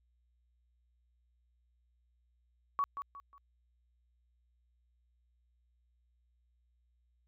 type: tone with echo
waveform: sine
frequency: 1124 Hz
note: C#6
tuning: 24 cents sharp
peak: -28 dBFS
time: 2.79-2.84 s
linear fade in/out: 0 ms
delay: 180 ms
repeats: 3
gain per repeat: -9 dB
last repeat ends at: 3.38 s
effects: added 60 Hz sine -70 dBFS peak until 7.27 s